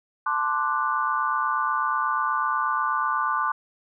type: chord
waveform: sine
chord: D dominant seventh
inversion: second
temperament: equal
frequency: 880 / 1046.5 / 1174.7 / 1480 Hz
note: A5 / C6 / D6 / F#6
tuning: 0 / 0 / 0 / 0 cents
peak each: -30 / -27 / -25 / -29 dBFS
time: 0.26-3.52 s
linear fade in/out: 5 ms
effects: none